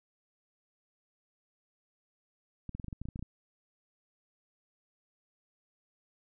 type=clicks; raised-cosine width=5 ms; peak=-27 dBFS; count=12; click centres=2.693 / 2.75 / 2.798 / 2.844 / 2.883 / 2.928 / 3.016 / 3.055 / 3.087 / 3.159 / 3.193 / 3.226 s; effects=none